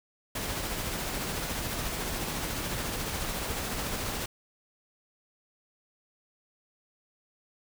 pink noise with tremolo, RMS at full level -32 dBFS, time 0.35-4.26 s, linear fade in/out 5 ms, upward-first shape triangle, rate 14 Hz, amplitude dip 30%, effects none

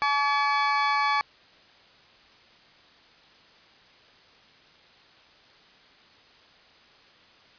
30% pulse tone pair together, 854 / 1140 Hz, G#5 / C#6, +48 / +48 cents, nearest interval perfect fourth, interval 500 cents, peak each -23 / -21 dBFS, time 0.02-1.21 s, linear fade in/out 0 ms, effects white hiss -55 dBFS RMS until 7.58 s + resampled to 11025 Hz

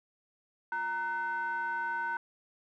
triangle ring-modulated tone, 288.7 Hz, D4, 30 cents flat, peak -26 dBFS, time 0.72-2.17 s, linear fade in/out 2 ms, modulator 1220 Hz, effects none

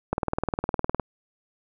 click train, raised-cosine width 1 ms, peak -10 dBFS, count 18, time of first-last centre 0.13-0.997 s, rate 19.6 Hz, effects none

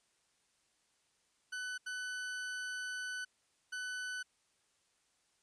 40% pulse tone bursts at uneven times, 1500 Hz, F#6, 23 cents sharp, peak -38 dBFS, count 3, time 1.52-1.78 / 1.86-3.25 / 3.72-4.23 s, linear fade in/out 10 ms, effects white hiss -75 dBFS RMS until 5.42 s + resampled to 22050 Hz

